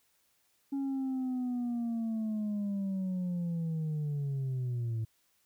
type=linear sweep; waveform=sine; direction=down; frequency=277.7 to 110 Hz; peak=-28 dBFS; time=0.72-5.05 s; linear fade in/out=10 ms; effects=tanh soft clip ceiling -30 dBFS + white hiss -72 dBFS RMS until 5.45 s